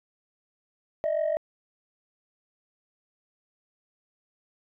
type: tone pair together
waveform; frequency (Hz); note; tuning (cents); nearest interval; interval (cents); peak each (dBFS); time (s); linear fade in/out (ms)
sine; 603 / 648.6; D5 / E5; +46 / -28; minor second; 126; -25; 1.04-1.37; 0
effects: tanh soft clip ceiling -20 dBFS